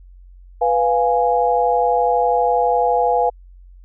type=chord; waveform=sine; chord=F diminished; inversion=second; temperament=equal; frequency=493.9 / 698.5 / 830.6 Hz; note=Cb5 / F5 / Ab5; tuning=0 / 0 / 0 cents; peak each=-18 dBFS; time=0.61-3.3 s; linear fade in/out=10 ms; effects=added 45 Hz sine -40 dBFS peak until 3.84 s